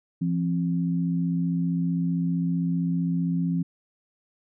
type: tone pair together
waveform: sine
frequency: 170.66 / 266.1 Hz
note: F3 / C4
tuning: -40 / +29 cents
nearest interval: minor sixth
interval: 769 cents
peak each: -23 / -29 dBFS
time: 0.21-3.63 s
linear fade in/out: 10 ms
effects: none